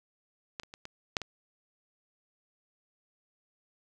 clicks, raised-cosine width 0.2 ms, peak -19 / -30 / -28 / -25 / -10 / -21 dBFS, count 6, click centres 0.598 / 0.634 / 0.739 / 0.854 / 1.168 / 1.217 s, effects none

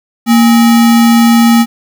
sine tone with sample-and-hold, 232 Hz, A#3, 8 cents flat, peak -3 dBFS, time 0.26-1.66 s, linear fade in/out 50 ms, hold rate 1050 Hz, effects none

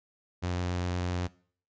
sawtooth tone, 89.2 Hz, F2, 37 cents sharp, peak -25 dBFS, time 0.42-1.28 s, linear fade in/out 20 ms, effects noise-tail reverb RT60 0.5 s tail -21 dB re dry + resampled to 16000 Hz

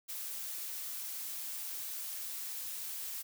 blue noise, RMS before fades -41 dBFS, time 0.08-3.23 s, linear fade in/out 20 ms, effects none

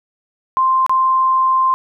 sine tone with dropouts, 1046.5 Hz, C6, in tune, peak -11 dBFS, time 0.57-1.74 s, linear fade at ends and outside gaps 0 ms, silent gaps 0.864-0.895 s, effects none

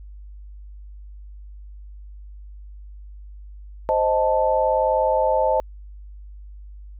sine chord, A diminished, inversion first, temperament equal, 523.3 / 622.3 / 880 Hz, C5 / Eb5 / A5, 0 / 0 / 0 cents, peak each -21 dBFS, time 3.89-5.6 s, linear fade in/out 0 ms, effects added 50 Hz sine -37 dBFS peak until 6.99 s

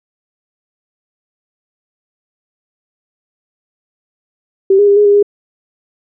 sine tone with pitch steps, 387.6 / 409.4 / 402.4 / 415.2 / 406.3 / 409.1 Hz, G4 / G#4 / G4 / G#4 / G#4 / G#4, -20 / -25 / +45 / 0 / -38 / -26 cents, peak -5 dBFS, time 4.7-5.228 s, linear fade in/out 5 ms, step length 88 ms, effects none

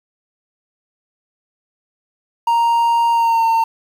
triangle tone with pitch glide, 932.3 to 908.9 Hz, A#5 to A#5, 0 to -44 cents, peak -10 dBFS, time 2.47-3.64 s, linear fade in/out 5 ms, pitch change -44 cents, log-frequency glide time 3.11-3.45 s, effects 7-bit

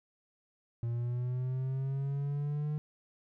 triangle linear sweep, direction up, 116.54 to 151.2 Hz, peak -29 dBFS, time 0.83-2.78 s, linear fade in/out 0 ms, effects none

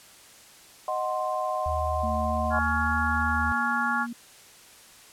sine chord, C diminished, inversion first, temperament equal, 622.3 / 740 / 1046.5 Hz, Eb5 / Gb5 / C6, 0 / 0 / 0 cents, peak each -30 dBFS, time 0.88-2.59 s, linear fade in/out 2 ms
sine tone, 77.6 Hz, D#2, 4 cents flat, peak -29 dBFS, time 1.66-3.52 s, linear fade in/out 0 ms
sine tone with pitch glide, 224.3 to 236.5 Hz, A3 to A#3, +34 to +25 cents, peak -32 dBFS, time 2.03-4.13 s, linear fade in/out 5 ms, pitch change +91 cents, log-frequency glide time 2.15-3.07 s
harmonic tone, 280 Hz, C#4, 18 cents sharp, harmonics 3 / 4 / 5 / 6, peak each -30 / -30 / -27 / -31 dBFS, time 2.5-4.07 s, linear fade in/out 50 ms
effects white hiss -51 dBFS RMS until 5.12 s + low-pass 11000 Hz 12 dB/octave

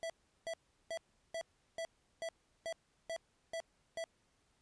square tone bursts, 659.3 Hz, E5, in tune, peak -39 dBFS, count 10, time 0.03-4.04 s, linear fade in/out 0 ms, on 68 ms, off 370 ms, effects pink hiss -75 dBFS RMS until 4.61 s + resampled to 22050 Hz

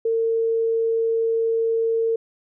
sine tone, 454.1 Hz, A#4, 45 cents flat, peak -18 dBFS, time 0.05-2.16 s, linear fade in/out 5 ms, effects none

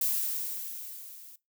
violet noise with level ramp, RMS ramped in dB -27 to -50 dBFS, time 0.01-1.36 s, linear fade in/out 5 ms, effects noise-tail reverb RT60 0.2 s tail -20 dB re dry

